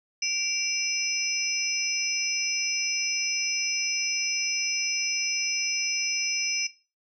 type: tone cluster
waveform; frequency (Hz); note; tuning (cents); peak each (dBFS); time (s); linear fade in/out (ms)
sine; 2335 / 2754 / 5170 / 5930; D7 / F7 / E8 / F#8; -11 / -25 / -34 / +3; -31 / -34 / -27 / -30; 0.22-6.67; 5
effects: noise-tail reverb RT60 0.3 s tail -17 dB re dry